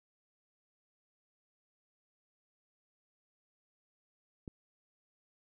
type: click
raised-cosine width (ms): 3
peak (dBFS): -30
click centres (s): 4.478
effects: none